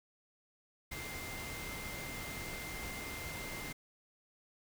sine tone in noise, 2093 Hz, C7, in tune, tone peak -46 dBFS, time 0.91-3.73 s, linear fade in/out 10 ms, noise pink, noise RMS -44 dBFS, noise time 0.91-3.73 s, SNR -5 dB, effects none

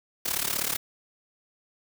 white noise with amplitude modulation, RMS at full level -25 dBFS, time 0.25-0.77 s, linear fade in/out 10 ms, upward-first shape sine, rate 35.9 Hz, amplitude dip 85%, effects none

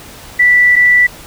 sine tone pair in turn, 1967 / 1967 Hz, B6 / B6, -7 / -7 cents, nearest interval unison, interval 0 cents, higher neither, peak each -5 dBFS, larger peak neither, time 0.39-0.76 / 0.76-1.07 s, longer first, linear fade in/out 10 ms, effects pink hiss -34 dBFS RMS until 1.26 s

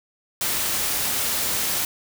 white noise, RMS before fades -24 dBFS, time 0.41-1.85 s, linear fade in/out 2 ms, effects none

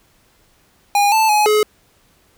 square tone with pitch steps, 815 / 880 / 842 / 424.8 Hz, G#5 / A5 / G#5 / G#4, -33 / 0 / +24 / +39 cents, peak -12 dBFS, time 0.95-1.63 s, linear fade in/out 2 ms, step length 170 ms, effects pink hiss -56 dBFS RMS until 2.37 s

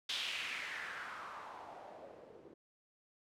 blue noise with low-pass filter sweep, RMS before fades -45 dBFS, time 0.09-2.54 s, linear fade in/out 5 ms, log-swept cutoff 3500 to 370 Hz, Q 3.1, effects none

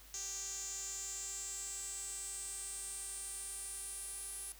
sawtooth tone with band-pass filter sweep, 392 Hz, G4, in tune, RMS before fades -44 dBFS, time 0.14-4.52 s, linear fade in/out 0 ms, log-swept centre 6600 to 10000 Hz, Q 8.4, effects added 50 Hz sine -59 dBFS peak until 4.59 s + white hiss -59 dBFS RMS until 4.59 s

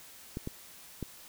clicks, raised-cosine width 3 ms, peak -22 dBFS, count 3, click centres 0.371 / 0.474 / 1.027 s, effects white hiss -52 dBFS RMS until 1.28 s

